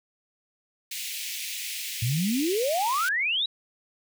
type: high-pass noise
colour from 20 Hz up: pink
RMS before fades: -34 dBFS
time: 0.91-3.09 s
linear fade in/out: 5 ms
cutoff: 2100 Hz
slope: 48 dB/octave
type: exponential sweep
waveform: sine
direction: up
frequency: 110 to 3951 Hz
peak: -23 dBFS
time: 2.02-3.46 s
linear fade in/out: 5 ms
effects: none